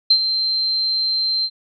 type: tone with ADSR envelope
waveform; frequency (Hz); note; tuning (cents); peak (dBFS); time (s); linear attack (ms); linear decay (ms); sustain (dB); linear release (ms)
sine; 4131; C8; -23; -8; 0.1-1.5; 8; 72; -9; 57
effects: none